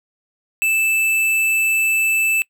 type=tone with hard clipping; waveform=sine; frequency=2637 Hz; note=E7; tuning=in tune; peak=-16 dBFS; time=0.62-2.42 s; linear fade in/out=0 ms; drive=15 dB; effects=noise-tail reverb RT60 0.1 s tail -24 dB re dry

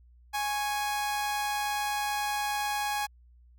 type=tone pair together; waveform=sawtooth; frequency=830.6 / 1101.1 Hz; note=G#5 / C#6; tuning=0 / -12 cents; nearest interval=perfect fourth; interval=488 cents; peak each=-25 / -36 dBFS; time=0.33-3.07 s; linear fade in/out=20 ms; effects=added 60 Hz sine -54 dBFS peak until 3.58 s

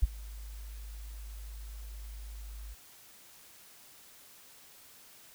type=tone with ADSR envelope; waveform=sine; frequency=52.5 Hz; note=G#1; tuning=19 cents sharp; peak=-17 dBFS; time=0.02-2.75 s; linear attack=14 ms; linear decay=22 ms; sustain=-24 dB; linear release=25 ms; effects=white hiss -56 dBFS RMS until 5.34 s

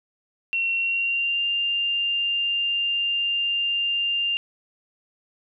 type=tone with pitch glide; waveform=sine; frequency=2727 to 2796 Hz; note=F7 to F7; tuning=-42 to +1 cents; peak=-21 dBFS; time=0.53-4.37 s; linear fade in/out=0 ms; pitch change=+43 cents; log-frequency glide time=0.76-1.43 s; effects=none

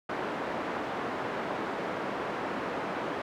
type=band-pass noise; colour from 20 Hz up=pink; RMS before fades=-34 dBFS; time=0.09-3.22 s; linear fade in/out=5 ms; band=290 to 1500 Hz; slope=12 dB/octave; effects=none

